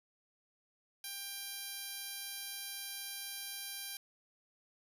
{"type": "tone with band-pass filter", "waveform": "10% pulse", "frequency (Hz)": 793, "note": "G5", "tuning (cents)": 20, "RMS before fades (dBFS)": -44, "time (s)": [1.04, 3.97], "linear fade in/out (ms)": 2, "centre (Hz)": 11000, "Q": 0.76, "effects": []}